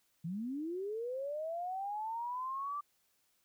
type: linear sweep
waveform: sine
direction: up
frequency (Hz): 155.56 to 1179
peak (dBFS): -36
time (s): 0.24-2.81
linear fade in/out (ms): 10
effects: white hiss -75 dBFS RMS until 3.44 s